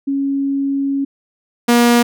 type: tone pair in turn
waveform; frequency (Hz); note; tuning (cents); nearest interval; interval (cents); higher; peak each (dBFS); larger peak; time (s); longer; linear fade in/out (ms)
sine / sawtooth; 276.3 / 238.6; C#4 / A#3; -6 / +41; minor third; 253; first; -15 / -5; second; 0.07-1.05 / 1.68-2.03; first; 10
effects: none